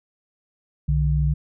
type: tone pair together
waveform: sine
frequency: 63.08 / 149 Hz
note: B1 / D3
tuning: +37 / +25 cents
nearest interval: octave + minor third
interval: 1488 cents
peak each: -20 dBFS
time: 0.88-1.34 s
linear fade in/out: 10 ms
effects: none